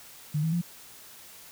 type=tone with pitch steps; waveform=sine; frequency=150.5 / 161.3 / 172.88 Hz; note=D3 / E3 / F3; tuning=+43 / -37 / -17 cents; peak=-24 dBFS; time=0.34-0.616 s; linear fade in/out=10 ms; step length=92 ms; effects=white hiss -49 dBFS RMS until 1.51 s